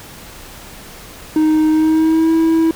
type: tone with pitch glide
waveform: triangle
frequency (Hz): 311.1 to 325.2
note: D#4 to E4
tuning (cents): 0 to -23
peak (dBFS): -8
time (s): 1.36-2.71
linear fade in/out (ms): 2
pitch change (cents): +77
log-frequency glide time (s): 1.69-2.33
effects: pink hiss -36 dBFS RMS until 2.75 s